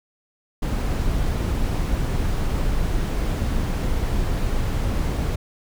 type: noise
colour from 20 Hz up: brown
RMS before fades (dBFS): -22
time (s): 0.62-5.36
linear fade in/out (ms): 10
effects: none